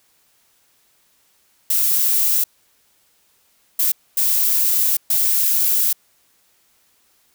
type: noise bursts at uneven times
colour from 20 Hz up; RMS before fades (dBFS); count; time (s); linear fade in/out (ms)
violet; -17; 4; 1.7-2.44 / 3.79-3.92 / 4.17-4.97 / 5.1-5.93; 5
effects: white hiss -60 dBFS RMS until 7.34 s